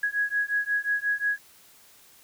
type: beating tone pair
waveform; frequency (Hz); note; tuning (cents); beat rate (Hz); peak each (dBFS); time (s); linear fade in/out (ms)
sine; 1661.2 / 1666.8; G#6 / G#6; 0 / +6; 5.6; -27; 0.03-1.38; 5
effects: white hiss -55 dBFS RMS until 2.23 s